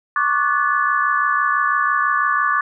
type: chord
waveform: sine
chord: D major seventh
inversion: third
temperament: equal with one note detuned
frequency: 1108.7 / 1174.7 / 1480 / 1726.8 Hz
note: C#6 / D6 / F#6 / A6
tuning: 0 / 0 / 0 / -33 cents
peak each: -21 / -19 / -23 / -21 dBFS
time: 0.16-2.61 s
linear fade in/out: 2 ms
effects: none